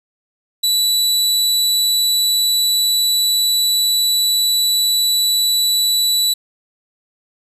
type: tone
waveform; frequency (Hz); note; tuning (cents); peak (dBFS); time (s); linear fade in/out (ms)
sawtooth; 3951; B7; 0; -10; 0.63-6.34; 10
effects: resampled to 32000 Hz + 8-bit